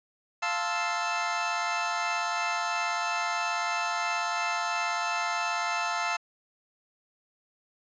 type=chord; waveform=25% pulse; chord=F major seventh; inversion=none; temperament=equal; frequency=698.5 / 880 / 1046.5 / 1318.5 Hz; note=F5 / A5 / C6 / E6; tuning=0 / 0 / 0 / 0 cents; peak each=-29 / -29 / -32 / -28 dBFS; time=0.42-6.17 s; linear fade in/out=10 ms; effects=resampled to 16000 Hz